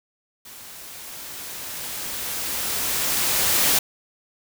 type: noise with level ramp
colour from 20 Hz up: white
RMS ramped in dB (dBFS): -42 to -18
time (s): 0.45-3.79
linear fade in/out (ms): 5
effects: none